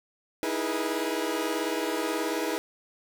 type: chord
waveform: sawtooth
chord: E major seventh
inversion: third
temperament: equal with one note detuned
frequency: 311.1 / 329.6 / 415.3 / 484.6 Hz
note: D#4 / E4 / G#4 / B4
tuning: 0 / 0 / 0 / -33 cents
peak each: -29 dBFS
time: 0.43-2.58 s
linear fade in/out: 0 ms
effects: none